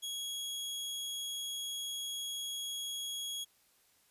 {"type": "tone", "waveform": "sawtooth", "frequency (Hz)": 3322, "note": "G#7", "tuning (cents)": 0, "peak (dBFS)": -34, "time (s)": [0.02, 3.45], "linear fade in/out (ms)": 20, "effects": ["white hiss -69 dBFS RMS until 4.1 s", "resampled to 32000 Hz"]}